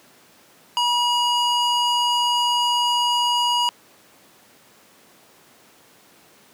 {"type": "tone with band-pass filter", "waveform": "square", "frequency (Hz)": 964, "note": "B5", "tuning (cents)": -42, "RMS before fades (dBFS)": -20, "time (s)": [0.77, 3.69], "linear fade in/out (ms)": 0, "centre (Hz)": 2800, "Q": 0.92, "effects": ["pink hiss -52 dBFS RMS until 6.53 s", "high-pass 200 Hz 12 dB/octave"]}